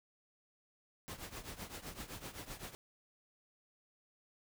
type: noise with tremolo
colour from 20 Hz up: pink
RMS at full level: -44 dBFS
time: 1.08-2.75 s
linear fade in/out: 0 ms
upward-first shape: triangle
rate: 7.8 Hz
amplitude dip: 85%
effects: none